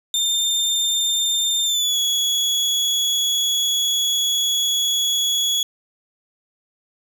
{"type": "tone with pitch glide", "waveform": "30% pulse", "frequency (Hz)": [3608, 3366], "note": ["A7", "G#7"], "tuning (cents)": [43, 23], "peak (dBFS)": -15, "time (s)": [0.14, 5.63], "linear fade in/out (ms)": 2, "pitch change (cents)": -120, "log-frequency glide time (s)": [1.64, 1.97], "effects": []}